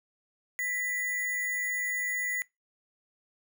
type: tone with sample-and-hold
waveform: sine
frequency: 1975.5 Hz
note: B6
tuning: in tune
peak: -29 dBFS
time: 0.59-2.42 s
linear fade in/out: 0 ms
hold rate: 8820 Hz
effects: noise-tail reverb RT60 0.2 s tail -23 dB re dry